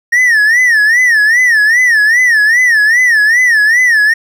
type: tone with vibrato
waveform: triangle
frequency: 1842 Hz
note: A#6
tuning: 21 cents flat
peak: -4 dBFS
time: 0.12-4.14 s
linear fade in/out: 10 ms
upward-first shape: sine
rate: 2.5 Hz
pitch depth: 160 cents each way
effects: none